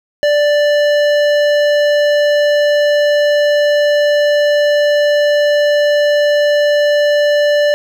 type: tone with hard clipping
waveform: sine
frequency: 587.3 Hz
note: D5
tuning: in tune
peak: -11 dBFS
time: 0.23-7.74 s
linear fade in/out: 0 ms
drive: 14 dB
effects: none